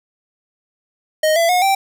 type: tone with pitch steps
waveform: square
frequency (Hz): 622.3 / 670.8 / 723.1 / 779.5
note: D#5 / E5 / F#5 / G5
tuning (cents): 0 / +30 / -40 / -10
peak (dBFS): -13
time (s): 1.23-1.75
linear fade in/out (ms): 5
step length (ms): 130
effects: none